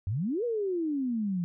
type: exponential two-way sweep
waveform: sine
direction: up then down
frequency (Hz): 88.1 to 493.9 to 168.7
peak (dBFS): -27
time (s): 0.07-1.44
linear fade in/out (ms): 0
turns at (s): 0.44
effects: none